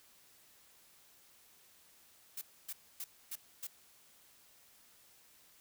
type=noise bursts; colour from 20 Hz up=blue; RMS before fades=-42 dBFS; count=5; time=2.37-3.67 s; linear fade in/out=5 ms; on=44 ms; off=270 ms; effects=white hiss -64 dBFS RMS until 5.6 s